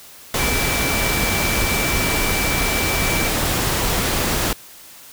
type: tone in noise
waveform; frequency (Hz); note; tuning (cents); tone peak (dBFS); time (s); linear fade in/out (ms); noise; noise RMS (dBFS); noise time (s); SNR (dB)
sine; 2326; D7; -17; -24; 0.39-3.28; 2; pink; -20; 0.34-4.53; -7
effects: white hiss -42 dBFS RMS until 5.12 s